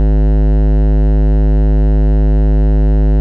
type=tone with hard clipping; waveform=sine; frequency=51.91 Hz; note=G#1; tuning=in tune; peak=-9 dBFS; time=0-3.2 s; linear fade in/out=0 ms; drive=17 dB; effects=none